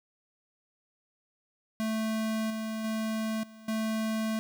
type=tone with level steps; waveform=square; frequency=220 Hz; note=A3; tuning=in tune; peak=-29 / -33 / -30 / -48 / -29 dBFS; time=1.8-4.39 s; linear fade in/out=0 ms; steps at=2.5 / 2.84 / 3.43 / 3.68 s; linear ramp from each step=5 ms; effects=11-bit